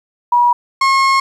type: tone pair in turn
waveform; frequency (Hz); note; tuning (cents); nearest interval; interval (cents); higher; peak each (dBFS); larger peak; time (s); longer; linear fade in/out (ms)
sine / 35% pulse; 965 / 1081.1; B5 / C#6; -40 / -44; major second; 196; second; -8; neither; 0.32-0.53 / 0.81-1.2; second; 5
effects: low-pass 6000 Hz 12 dB/octave + 8-bit